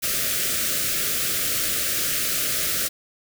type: band-stop noise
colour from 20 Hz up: white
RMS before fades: -24 dBFS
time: 0.02-2.89 s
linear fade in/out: 20 ms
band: 670 to 1200 Hz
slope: 96 dB/octave
effects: none